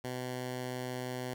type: tone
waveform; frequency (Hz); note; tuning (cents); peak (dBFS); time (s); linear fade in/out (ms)
10% pulse; 126.2; B2; +38; -28; 0.04-1.34; 5
effects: none